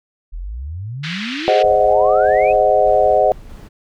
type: exponential sweep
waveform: sine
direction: up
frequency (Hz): 37.49 to 2637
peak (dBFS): -24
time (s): 0.32-2.53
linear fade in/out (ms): 20
type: band-pass noise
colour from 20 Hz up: pink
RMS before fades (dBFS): -27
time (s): 1.03-1.63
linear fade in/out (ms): 10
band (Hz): 1700 to 3900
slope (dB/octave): 24
type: chord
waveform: sine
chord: Ab dominant seventh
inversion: none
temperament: equal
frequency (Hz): 415.3 / 523.3 / 622.3 / 740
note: Ab4 / C5 / Eb5 / Gb5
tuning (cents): 0 / 0 / 0 / 0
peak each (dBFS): -19 / -16 / -14 / -15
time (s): 1.48-3.32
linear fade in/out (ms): 0
type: noise with tremolo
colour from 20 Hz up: brown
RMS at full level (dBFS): -34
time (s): 1.62-3.69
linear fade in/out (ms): 20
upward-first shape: square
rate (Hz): 1.6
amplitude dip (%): 30
effects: none